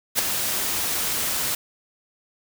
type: noise with ADSR envelope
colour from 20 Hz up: white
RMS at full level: -18 dBFS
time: 0.15-1.55 s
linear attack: 40 ms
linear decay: 5 ms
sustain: -7 dB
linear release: 4 ms
effects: none